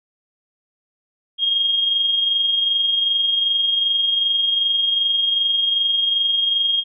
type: tone with amplitude modulation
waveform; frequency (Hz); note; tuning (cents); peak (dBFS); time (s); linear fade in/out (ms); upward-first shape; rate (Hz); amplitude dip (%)
sine; 3245; G#7; -41; -14; 1.38-6.84; 50; sine; 22.6; 40
effects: none